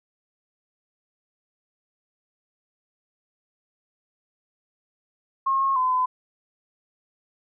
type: tone with pitch steps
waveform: sine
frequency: 1078 / 1084 / 1020 / 1014 Hz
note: C#6 / C#6 / C6 / B5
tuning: -49 / -39 / -44 / +45 cents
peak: -19 dBFS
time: 5.46-6.06 s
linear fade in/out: 10 ms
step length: 150 ms
effects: none